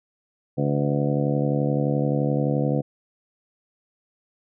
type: harmonic tone with a mistuned harmonic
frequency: 71.6 Hz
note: D2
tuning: 43 cents flat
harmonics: 2 / 3 / 4 / 5 / 6 / 7 / 8 / 9 / 10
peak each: -23 / -28 / -27 / -33 / -37 / -27 / -36 / -35 / -37 dBFS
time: 0.57-2.82 s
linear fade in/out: 20 ms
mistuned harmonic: 10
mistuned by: +37 cents
effects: none